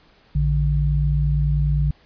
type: tone pair together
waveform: sine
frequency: 57.42 / 146.83 Hz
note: A#1 / D3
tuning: -25 / 0 cents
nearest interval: octave + major third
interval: 1625 cents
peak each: -19 dBFS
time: 0.35-1.91 s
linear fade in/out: 5 ms
effects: pink hiss -55 dBFS RMS until 2.05 s + resampled to 11025 Hz